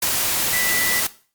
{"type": "tone in noise", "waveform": "sine", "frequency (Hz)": 1975.5, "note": "B6", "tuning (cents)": 0, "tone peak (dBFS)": -23, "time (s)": [0.53, 1], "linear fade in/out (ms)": 5, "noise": "white", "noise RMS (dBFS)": -21, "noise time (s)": [0.02, 1.07], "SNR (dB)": -5, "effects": ["noise-tail reverb RT60 0.4 s tail -17 dB re dry", "Opus 48 kbps"]}